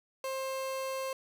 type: tone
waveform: 30% pulse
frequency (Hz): 530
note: C5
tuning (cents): +22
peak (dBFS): -31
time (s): 0.24-1.13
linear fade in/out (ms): 2
effects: none